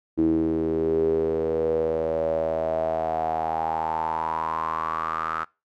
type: tone with band-pass filter sweep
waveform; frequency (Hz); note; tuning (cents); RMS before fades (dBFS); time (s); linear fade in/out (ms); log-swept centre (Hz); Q
sawtooth; 80.5; E2; -41; -25; 0.17-5.45; 20; 320 to 1300; 9.1
effects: noise-tail reverb RT60 0.3 s tail -25 dB re dry